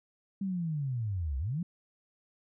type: linear two-way sweep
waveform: sine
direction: down then up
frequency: 200 to 62.6 to 184.5 Hz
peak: -30 dBFS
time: 0.41-1.63 s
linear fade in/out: 5 ms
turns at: 1.38 s
effects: none